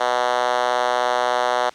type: tone with high-pass filter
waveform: 5% pulse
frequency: 123.47 Hz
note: B2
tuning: in tune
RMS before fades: -20 dBFS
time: 0-1.7 s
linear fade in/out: 10 ms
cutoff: 620 Hz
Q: 2
effects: white hiss -47 dBFS RMS until 1.74 s + low-pass 5000 Hz 12 dB/octave